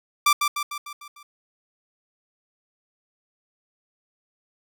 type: tone with echo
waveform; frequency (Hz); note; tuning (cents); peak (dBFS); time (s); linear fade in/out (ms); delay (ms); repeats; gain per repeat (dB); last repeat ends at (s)
sawtooth; 1174.7; D6; 0; -11; 0.26-0.33; 5; 150; 6; -5; 1.23
effects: none